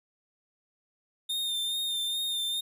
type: tone with vibrato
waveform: 45% pulse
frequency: 3636 Hz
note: A#7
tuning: 44 cents flat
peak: -28 dBFS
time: 1.29-2.61 s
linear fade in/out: 10 ms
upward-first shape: sine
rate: 2.4 Hz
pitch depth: 33 cents each way
effects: none